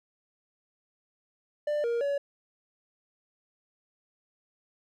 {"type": "tone with pitch steps", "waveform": "triangle", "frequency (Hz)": [593, 469.8, 566], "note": ["D5", "A#4", "C#5"], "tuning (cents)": [17, 13, 36], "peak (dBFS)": -24, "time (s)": [1.67, 2.18], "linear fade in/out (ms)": 5, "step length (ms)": 170, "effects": []}